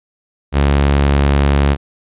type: tone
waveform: sawtooth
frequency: 70.5 Hz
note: C#2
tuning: 30 cents sharp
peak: -6 dBFS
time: 0.52-1.77 s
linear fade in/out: 50 ms
effects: resampled to 8000 Hz